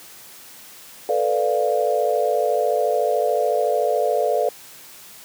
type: chord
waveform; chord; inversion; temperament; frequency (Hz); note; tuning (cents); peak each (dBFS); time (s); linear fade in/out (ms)
sine; B half-diminished seventh; third; equal; 440 / 493.9 / 587.3 / 698.5; A4 / B4 / D5 / F5; 0 / 0 / 0 / 0; -23 / -23 / -22 / -23; 1.09-4.49; 2
effects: white hiss -43 dBFS RMS until 5.24 s + high-pass 100 Hz 12 dB/octave